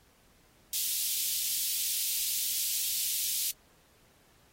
white high-pass noise, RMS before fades -31 dBFS, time 0.73-3.51 s, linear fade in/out 2 ms, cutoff 3000 Hz, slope 24 dB/octave, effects pink hiss -64 dBFS RMS until 4.52 s + AAC 48 kbps

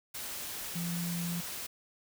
sine tone in noise, 172.1 Hz, F3, 25 cents flat, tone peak -33 dBFS, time 0.75-1.41 s, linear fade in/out 10 ms, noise white, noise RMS -40 dBFS, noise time 0.14-1.67 s, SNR +4 dB, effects none

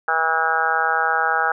harmonic tone, 161.7 Hz, E3, 33 cents flat, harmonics 3 / 4 / 5 / 6 / 7 / 8 / 9 / 10, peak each -30 / -31 / -22 / -31 / -31 / -23 / -22 / -25 dBFS, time 0.08-1.52 s, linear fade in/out 2 ms, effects none

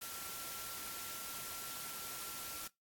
sine tone in noise, 1359 Hz, F6, 48 cents flat, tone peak -53 dBFS, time 0.01-2.68 s, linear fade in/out 10 ms, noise white, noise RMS -45 dBFS, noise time 0.01-2.68 s, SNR -11 dB, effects noise-tail reverb RT60 0.2 s tail -24 dB re dry + AAC 64 kbps

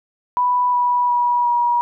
sine tone with pitch steps, 987.8 / 978.1 / 968.6 / 959.1 Hz, B5 / B5 / B5 / A#5, 0 / -17 / -34 / +49 cents, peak -14 dBFS, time 0.37-1.81 s, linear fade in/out 0 ms, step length 360 ms, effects none

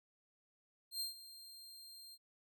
sawtooth tone with ADSR envelope, 4186 Hz, C8, in tune, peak -34 dBFS, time 0.91-2.18 s, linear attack 97 ms, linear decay 130 ms, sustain -16 dB, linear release 47 ms, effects none

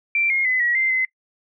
sine tone with pitch steps, 2351 / 2142 / 2022 / 1918 / 2083 / 2048 Hz, D7 / C7 / B6 / A#6 / C7 / C7, +1 / +40 / +40 / +49 / -8 / -38 cents, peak -17 dBFS, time 0.15-1.05 s, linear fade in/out 2 ms, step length 150 ms, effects noise-tail reverb RT60 0.1 s tail -24 dB re dry

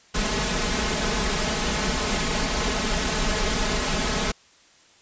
pink noise with comb filter, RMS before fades -24 dBFS, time 0.14-4.32 s, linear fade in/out 10 ms, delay 4.7 ms, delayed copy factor +0.75, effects white hiss -55 dBFS RMS until 5.01 s + resampled to 16000 Hz

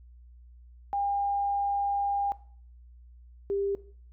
sine tone pair in turn, 804 / 398.1 Hz, G5 / G4, +44 / +27 cents, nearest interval octave, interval 1217 cents, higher first, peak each -26 / -26 dBFS, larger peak neither, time 0.93-2.32 / 3.5-3.75 s, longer first, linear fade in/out 0 ms, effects noise-tail reverb RT60 0.5 s tail -18 dB re dry + added 60 Hz sine -49 dBFS peak until 4.12 s

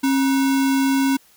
sine tone with sample-and-hold, 270.2 Hz, C#4, 44 cents flat, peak -15 dBFS, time 0.03-1.17 s, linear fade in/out 10 ms, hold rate 1225 Hz, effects white hiss -54 dBFS RMS until 1.36 s

